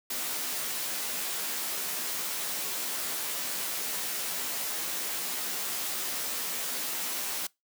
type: noise with comb filter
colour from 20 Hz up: white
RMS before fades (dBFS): -33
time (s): 0.1-7.47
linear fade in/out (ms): 5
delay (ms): 14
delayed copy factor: -0.65
effects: noise-tail reverb RT60 0.2 s tail -24 dB re dry + high-pass 200 Hz 12 dB/octave